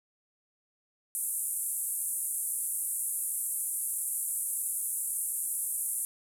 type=band-pass noise; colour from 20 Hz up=white; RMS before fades=-33 dBFS; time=1.15-6.05 s; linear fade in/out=0 ms; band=8500 to 12000 Hz; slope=48 dB/octave; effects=none